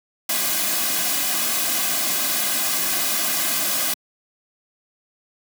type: noise with comb filter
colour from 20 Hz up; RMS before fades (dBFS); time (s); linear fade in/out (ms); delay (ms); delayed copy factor
white; -22; 0.29-3.94; 5; 2.2; -0.7
effects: high-pass 200 Hz 12 dB/octave